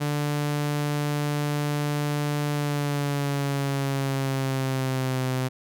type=tone with pitch glide; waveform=sawtooth; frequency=146.83 to 129.31 Hz; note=D3 to C3; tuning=0 to -20 cents; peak=-20 dBFS; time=0-5.49 s; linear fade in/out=20 ms; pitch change=-220 cents; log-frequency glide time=2.51-5.24 s; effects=none